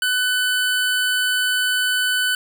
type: tone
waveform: 25% pulse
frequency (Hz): 1500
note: F#6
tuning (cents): +23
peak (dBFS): -14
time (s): 0.02-2.35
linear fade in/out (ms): 2
effects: none